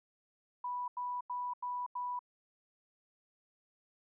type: tone bursts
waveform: sine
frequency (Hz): 985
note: B5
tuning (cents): -5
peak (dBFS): -35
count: 5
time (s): 0.64-2.192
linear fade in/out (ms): 5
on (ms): 240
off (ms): 88
effects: none